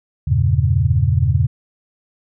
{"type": "chord", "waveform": "sine", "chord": "E diminished seventh", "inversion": "none", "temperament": "equal", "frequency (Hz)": [82.41, 98, 116.54, 138.59], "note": ["E2", "G2", "Bb2", "Db3"], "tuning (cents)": [0, 0, 0, 0], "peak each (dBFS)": -18, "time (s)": [0.27, 1.47], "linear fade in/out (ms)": 10, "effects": []}